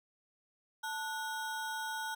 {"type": "ring-modulated tone", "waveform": "square", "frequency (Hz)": 1174.7, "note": "D6", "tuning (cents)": 0, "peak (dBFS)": -34, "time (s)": [0.83, 2.15], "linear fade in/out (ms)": 10, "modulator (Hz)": 292, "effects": []}